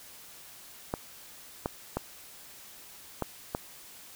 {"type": "clicks", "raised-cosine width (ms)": 1, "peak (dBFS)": -15, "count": 5, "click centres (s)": [0.939, 1.659, 1.97, 3.223, 3.549], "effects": ["white hiss -50 dBFS RMS until 4.15 s"]}